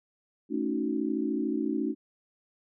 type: chord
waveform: sine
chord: D# half-diminished seventh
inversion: second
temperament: equal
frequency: 220 / 277.2 / 311.1 / 370 Hz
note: A3 / C#4 / D#4 / F#4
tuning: 0 / 0 / 0 / 0 cents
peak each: -33 / -31 / -31 / -35 dBFS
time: 0.49-1.95 s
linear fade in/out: 50 ms
effects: none